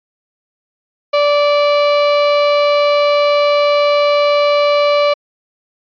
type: tone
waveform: 35% pulse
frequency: 582 Hz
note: D5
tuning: 16 cents flat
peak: -8 dBFS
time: 1.13-5.14 s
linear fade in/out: 10 ms
effects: resampled to 11025 Hz